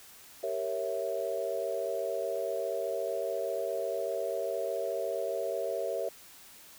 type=chord; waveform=sine; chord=G diminished seventh; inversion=none; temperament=equal; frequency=392 / 466.2 / 554.4 / 659.3 Hz; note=G4 / Bb4 / Db5 / Fb5; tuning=0 / 0 / 0 / 0 cents; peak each=-38 / -36 / -35 / -35 dBFS; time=0.43-6.09 s; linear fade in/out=5 ms; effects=white hiss -53 dBFS RMS until 6.78 s